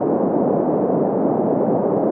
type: band-pass noise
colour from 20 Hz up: pink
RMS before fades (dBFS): -18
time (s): 0-2.11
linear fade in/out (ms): 10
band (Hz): 200 to 700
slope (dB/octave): 24
effects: none